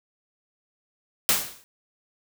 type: noise with exponential decay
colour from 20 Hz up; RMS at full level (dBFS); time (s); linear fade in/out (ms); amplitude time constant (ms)
white; -17; 1.29-1.64; 0; 74
effects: none